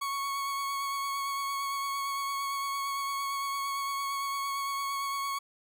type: tone with vibrato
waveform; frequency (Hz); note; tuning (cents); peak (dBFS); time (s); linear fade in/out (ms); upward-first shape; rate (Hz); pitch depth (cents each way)
40% pulse; 1108; C#6; -1; -30; 0.01-5.39; 10; triangle; 8.8; 19
effects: none